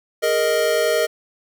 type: chord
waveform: square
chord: Ab suspended second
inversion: none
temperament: equal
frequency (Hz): 415.3 / 466.2 / 622.3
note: Ab4 / Bb4 / Eb5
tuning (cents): 0 / 0 / 0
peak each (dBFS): -26 / -21 / -20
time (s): 0.22-1.07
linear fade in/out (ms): 20
effects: none